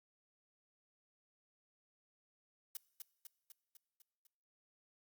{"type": "noise with echo", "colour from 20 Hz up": "blue", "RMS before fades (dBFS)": -43, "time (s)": [2.75, 2.77], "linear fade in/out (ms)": 2, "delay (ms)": 250, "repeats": 6, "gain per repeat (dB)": -4, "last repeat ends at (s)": 4.27, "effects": ["noise-tail reverb RT60 1.0 s tail -22 dB re dry", "Opus 48 kbps"]}